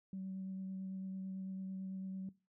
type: tone with vibrato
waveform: sine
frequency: 190 Hz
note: F#3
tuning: 46 cents sharp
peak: -40 dBFS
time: 0.13-2.29 s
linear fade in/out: 2 ms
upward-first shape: sine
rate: 9 Hz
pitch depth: 12 cents each way
effects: noise-tail reverb RT60 0.3 s tail -19 dB re dry + tanh soft clip ceiling -36 dBFS